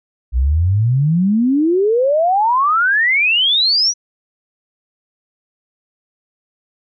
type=exponential sweep; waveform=sine; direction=up; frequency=58.27 to 5950 Hz; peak=-11 dBFS; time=0.32-3.94 s; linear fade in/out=50 ms; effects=none